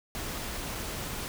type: noise with dropouts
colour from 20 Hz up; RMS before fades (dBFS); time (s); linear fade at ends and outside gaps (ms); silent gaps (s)
pink; -36; 0.15-1.28; 0; 0.75-0.753
effects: none